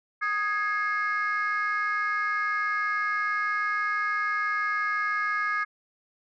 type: chord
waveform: sine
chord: Ab major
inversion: second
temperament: equal with one note detuned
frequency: 1244.5 / 1661.2 / 2144 Hz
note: Eb6 / Ab6 / C7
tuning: 0 / 0 / +42 cents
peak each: -27 / -27 / -31 dBFS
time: 0.21-5.65 s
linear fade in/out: 20 ms
effects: tanh soft clip ceiling -19 dBFS